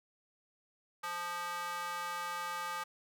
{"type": "tone with high-pass filter", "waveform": "square", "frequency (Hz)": 174.61, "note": "F3", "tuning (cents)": 0, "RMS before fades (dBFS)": -39, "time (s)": [1.03, 2.84], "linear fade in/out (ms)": 10, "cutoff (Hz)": 1100, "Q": 3, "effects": []}